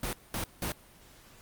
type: noise bursts at uneven times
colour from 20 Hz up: pink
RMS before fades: -33 dBFS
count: 3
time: 0.03-0.13 / 0.34-0.44 / 0.62-0.72 s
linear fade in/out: 2 ms
effects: pink hiss -56 dBFS RMS until 1.41 s + Opus 32 kbps